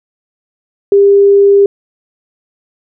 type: tone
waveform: sine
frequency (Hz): 400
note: G4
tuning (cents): +35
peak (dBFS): -3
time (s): 0.92-1.66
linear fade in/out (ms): 2
effects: none